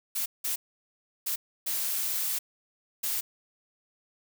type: noise bursts at uneven times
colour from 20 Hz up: blue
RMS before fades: -30 dBFS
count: 5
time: 0.15-0.26 / 0.44-0.56 / 1.26-1.36 / 1.66-2.39 / 3.03-3.21 s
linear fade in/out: 10 ms
effects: none